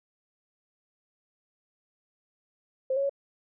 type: tone with pitch steps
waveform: sine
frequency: 525 / 552 / 557 Hz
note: C5 / C#5 / C#5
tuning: +6 / -7 / +8 cents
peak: -24 dBFS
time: 2.9-3.095 s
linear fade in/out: 5 ms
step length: 65 ms
effects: none